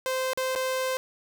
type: tone with dropouts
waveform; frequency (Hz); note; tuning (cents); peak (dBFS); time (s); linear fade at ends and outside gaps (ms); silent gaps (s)
sawtooth; 519; C5; -14; -22; 0.06-0.97; 0; 0.333-0.375 / 0.551-0.559
effects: none